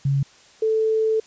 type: tone pair in turn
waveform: sine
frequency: 138.59 / 440 Hz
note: C#3 / A4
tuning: 0 / 0 cents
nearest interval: octave + minor sixth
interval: 2000 cents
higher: second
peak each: -17 dBFS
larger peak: neither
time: 0.05-0.23 / 0.62-1.2 s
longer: second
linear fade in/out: 5 ms
effects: white hiss -51 dBFS RMS until 1.26 s + resampled to 16000 Hz